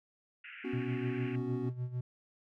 white band-pass noise, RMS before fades -49 dBFS, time 0.44-1.36 s, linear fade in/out 5 ms, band 1400 to 2800 Hz, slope 96 dB/octave
triangle chord, B suspended second, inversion none, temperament just, 246.9 / 277.8 / 370.4 Hz, B3 / C#4 / F#4, 0 / +4 / +2 cents, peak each -37 dBFS, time 0.64-1.7 s, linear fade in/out 10 ms
triangle tone with tremolo, 124.2 Hz, B2, 10 cents sharp, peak -30 dBFS, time 0.73-2.01 s, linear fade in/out 5 ms, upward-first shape sine, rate 6.6 Hz, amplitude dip 75%
effects none

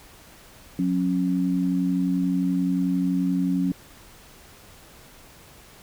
sine tone pair together, 181.69 / 273.1 Hz, F#3 / C#4, -31 / -26 cents, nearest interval perfect fifth, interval 705 cents, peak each -23 dBFS, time 0.79-3.72 s, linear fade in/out 2 ms, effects pink hiss -49 dBFS RMS until 5.82 s

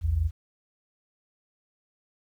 sine tone pair together, 57.91 / 81.9 Hz, A#1 / E2, -11 / -11 cents, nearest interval tritone, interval 600 cents, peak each -28 / -23 dBFS, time 0.01-0.31 s, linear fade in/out 50 ms, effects 10-bit

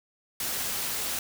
white noise, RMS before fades -31 dBFS, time 0.4-1.19 s, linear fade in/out 2 ms, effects none

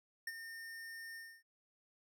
square tone with ADSR envelope, 1820 Hz, A#6, 42 cents flat, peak -38 dBFS, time 0.27-1.43 s, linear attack 4 ms, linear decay 37 ms, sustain -9 dB, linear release 270 ms, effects none

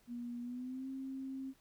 sine tone with pitch glide, 240 to 266.3 Hz, B3 to C4, -49 to +31 cents, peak -40 dBFS, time 0.07-1.54 s, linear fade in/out 50 ms, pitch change +180 cents, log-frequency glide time 0.41-0.88 s, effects pink hiss -70 dBFS RMS until 1.6 s

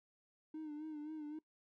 triangle tone with vibrato, 305.1 Hz, D#4, 34 cents flat, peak -40 dBFS, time 0.54-1.39 s, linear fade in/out 5 ms, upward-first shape sine, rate 3.8 Hz, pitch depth 57 cents each way, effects noise-tail reverb RT60 0.1 s tail -23 dB re dry + tanh soft clip ceiling -38 dBFS

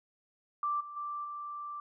sine tone with level steps, 1174.7 Hz, D6, in tune, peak -29 / -42 / -35 / -38 dBFS, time 0.63-1.8 s, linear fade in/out 2 ms, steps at 0.8 / 0.96 / 1.24 s, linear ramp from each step 10 ms, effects none

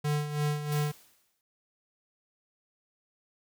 square tone with tremolo, 148.4 Hz, D3, 18 cents sharp, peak -26 dBFS, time 0.04-0.92 s, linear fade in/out 10 ms, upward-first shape sine, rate 3 Hz, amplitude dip 65%
white noise with exponential decay, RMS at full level -41 dBFS, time 0.72-1.41 s, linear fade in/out 1 ms, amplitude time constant 150 ms
effects none

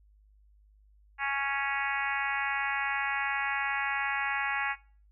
harmonic tone, 277.2 Hz, C#4, in tune, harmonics 3 / 4 / 5 / 6 / 7 / 8 / 9 / 10, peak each -35 / -37 / -38 / -34 / -36 / -37 / -40 / -43 dBFS, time 1.18-4.76 s, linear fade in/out 50 ms, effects noise-tail reverb RT60 0.4 s tail -19 dB re dry + added 51 Hz sine -58 dBFS peak until 5.11 s

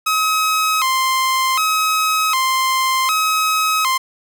sawtooth tone with vibrato, 1155 Hz, D6, 29 cents flat, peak -11 dBFS, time 0.06-3.98 s, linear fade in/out 10 ms, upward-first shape square, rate 0.66 Hz, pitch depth 170 cents each way, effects none

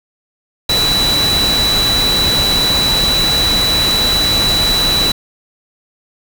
sine tone in noise, 3951 Hz, B7, in tune, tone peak -12 dBFS, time 0.69-5.12 s, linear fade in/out 5 ms, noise pink, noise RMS -18 dBFS, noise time 0.69-5.12 s, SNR +3 dB, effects none

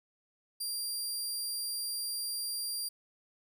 20% pulse tone, 4760 Hz, D8, 22 cents sharp, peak -28 dBFS, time 0.6-2.89 s, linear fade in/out 10 ms, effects none

